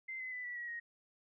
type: tone with pitch steps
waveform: sine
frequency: 2077 / 2035 / 1994.7 / 1954.8 / 1915.7 / 1877.3 Hz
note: C7 / C7 / B6 / B6 / A#6 / A#6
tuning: -13 / -49 / +17 / -18 / +47 / +12 cents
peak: -40 dBFS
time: 0.08-0.8 s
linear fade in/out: 10 ms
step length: 120 ms
effects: none